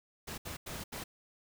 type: noise bursts at uneven times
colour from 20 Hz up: pink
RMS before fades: -42 dBFS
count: 4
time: 0.27-0.38 / 0.45-0.57 / 0.66-0.84 / 0.92-1.04 s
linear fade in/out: 10 ms
effects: none